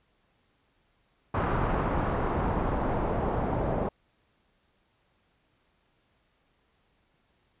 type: noise with low-pass filter sweep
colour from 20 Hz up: pink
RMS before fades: -28 dBFS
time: 1.34-3.89 s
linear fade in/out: 5 ms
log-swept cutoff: 1200 to 750 Hz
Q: 1.3
effects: pink hiss -70 dBFS RMS until 7.6 s + resampled to 8000 Hz